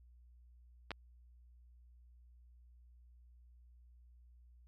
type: clicks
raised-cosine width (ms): 0.3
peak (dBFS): -24 / -26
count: 2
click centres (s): 0.907 / 0.916
effects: added 60 Hz sine -59 dBFS peak until 4.67 s